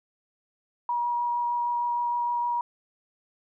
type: tone with vibrato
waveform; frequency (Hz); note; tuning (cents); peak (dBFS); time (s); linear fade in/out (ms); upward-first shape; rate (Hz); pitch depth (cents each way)
sine; 958; A#5; +47; -24; 0.89-2.61; 2; triangle; 6.5; 10
effects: none